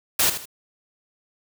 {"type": "noise with echo", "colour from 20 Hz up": "white", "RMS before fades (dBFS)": -19, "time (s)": [0.19, 0.3], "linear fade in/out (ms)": 5, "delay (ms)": 78, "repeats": 2, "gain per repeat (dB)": -10, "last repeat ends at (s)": 0.456, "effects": []}